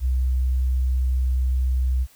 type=tone; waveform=sine; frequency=63.9 Hz; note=C2; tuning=40 cents flat; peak=-18 dBFS; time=0-2.07 s; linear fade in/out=50 ms; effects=white hiss -54 dBFS RMS until 2.15 s